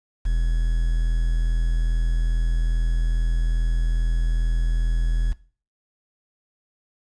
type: tone with quantisation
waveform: triangle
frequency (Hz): 41.2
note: E1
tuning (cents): 0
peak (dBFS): -16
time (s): 0.25-5.33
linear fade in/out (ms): 10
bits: 7
effects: noise-tail reverb RT60 0.4 s tail -19 dB re dry + resampled to 22050 Hz